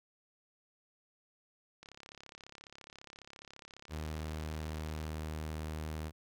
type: click train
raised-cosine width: 0.2 ms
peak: -33 dBFS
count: 113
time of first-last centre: 1.83-5.067 s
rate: 34.6 Hz
type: tone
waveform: sawtooth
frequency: 77.78 Hz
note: D#2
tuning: in tune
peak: -34 dBFS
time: 3.89-6.12 s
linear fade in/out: 50 ms
effects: none